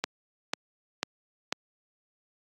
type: click train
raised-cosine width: 0.2 ms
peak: -9 dBFS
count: 4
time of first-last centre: 0.04-1.525 s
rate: 2.02 Hz
effects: high-pass 200 Hz 12 dB/octave + AAC 48 kbps